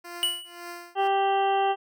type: tone with tremolo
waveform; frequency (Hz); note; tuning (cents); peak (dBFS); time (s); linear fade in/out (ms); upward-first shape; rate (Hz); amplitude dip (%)
10% pulse; 347.2; F4; -10; -27; 0.04-1.08; 10; triangle; 1.9; 100
type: tone with exponential decay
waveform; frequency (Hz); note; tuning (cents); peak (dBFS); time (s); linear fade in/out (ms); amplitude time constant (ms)
square; 2945; F#7; -9; -20; 0.23-0.61; 0; 82
type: harmonic tone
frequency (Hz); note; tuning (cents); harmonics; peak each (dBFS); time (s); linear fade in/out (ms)
392; G4; 0; 1 / 2 / 3 / 4 / 5 / 7 / 8; -27 / -22 / -34 / -38 / -41 / -37 / -39; 0.95-1.76; 50
effects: none